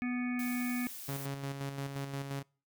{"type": "harmonic tone", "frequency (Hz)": 246.9, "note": "B3", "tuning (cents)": 0, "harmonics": [1, 3, 5, 7, 9, 10], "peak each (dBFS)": [-32, -49, -49, -46, -43, -49], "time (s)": [0.02, 0.87], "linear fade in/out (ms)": 0}
{"type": "noise", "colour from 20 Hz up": "blue", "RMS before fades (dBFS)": -45, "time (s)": [0.39, 1.26], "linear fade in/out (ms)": 2}
{"type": "tone with tremolo", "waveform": "sawtooth", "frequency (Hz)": 138.59, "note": "C#3", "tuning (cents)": 0, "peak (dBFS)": -31, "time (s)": [1.08, 2.43], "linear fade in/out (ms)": 10, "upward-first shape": "square", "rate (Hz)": 5.7, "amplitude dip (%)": 45}
{"effects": ["noise-tail reverb RT60 0.4 s tail -25 dB re dry"]}